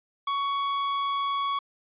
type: tone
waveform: 45% pulse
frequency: 1118 Hz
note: C#6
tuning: 14 cents sharp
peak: -25 dBFS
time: 0.27-1.59 s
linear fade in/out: 5 ms
effects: resampled to 8000 Hz